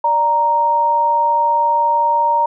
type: tone pair together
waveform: sine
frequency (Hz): 587.3 / 932.3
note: D5 / A#5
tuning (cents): 0 / 0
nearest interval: minor sixth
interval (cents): 800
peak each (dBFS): -22 / -12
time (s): 0.04-2.46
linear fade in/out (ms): 5
effects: none